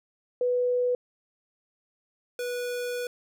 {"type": "tone pair in turn", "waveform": ["sine", "square"], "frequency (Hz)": [493.9, 489.4], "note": ["B4", "B4"], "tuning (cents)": [0, -16], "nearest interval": "unison", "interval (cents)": 16, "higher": "first", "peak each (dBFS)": [-22, -30], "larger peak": "first", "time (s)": [[0.41, 0.95], [2.39, 3.07]], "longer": "second", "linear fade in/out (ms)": 2, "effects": []}